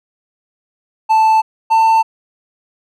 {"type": "tone pair in turn", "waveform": "triangle", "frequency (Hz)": [880, 893.8], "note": ["A5", "A5"], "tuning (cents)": [0, 27], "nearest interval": "unison", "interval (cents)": 27, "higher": "second", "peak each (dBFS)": -6, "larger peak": "neither", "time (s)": [[1.09, 1.42], [1.7, 2.03]], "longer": "neither", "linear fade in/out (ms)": 20, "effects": []}